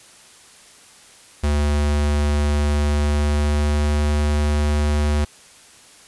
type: tone with pitch glide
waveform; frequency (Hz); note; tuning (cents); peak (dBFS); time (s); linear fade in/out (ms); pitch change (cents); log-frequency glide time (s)
square; 73.42 to 74.14; D2 to D2; 0 to +17; -17; 1.43-5.25; 10; +17; 2.88-4.05
effects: white hiss -47 dBFS RMS until 6.07 s + resampled to 24000 Hz